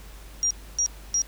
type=tone bursts; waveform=sine; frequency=5700 Hz; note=F8; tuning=34 cents sharp; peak=-20 dBFS; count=3; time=0.43-1.218 s; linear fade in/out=0 ms; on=76 ms; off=280 ms; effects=added 50 Hz sine -42 dBFS peak until 1.27 s + pink hiss -49 dBFS RMS until 1.27 s